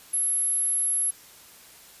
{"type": "tone", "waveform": "sine", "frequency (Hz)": 11175, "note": "F9", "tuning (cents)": 0, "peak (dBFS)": -22, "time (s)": [0.13, 1.11], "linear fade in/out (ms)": 10, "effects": ["white hiss -50 dBFS RMS until 2 s", "resampled to 32000 Hz"]}